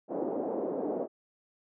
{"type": "band-pass noise", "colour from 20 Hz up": "pink", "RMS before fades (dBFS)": -33, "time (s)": [0.08, 1.08], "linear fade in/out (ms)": 50, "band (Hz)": [270, 660], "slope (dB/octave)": 24, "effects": []}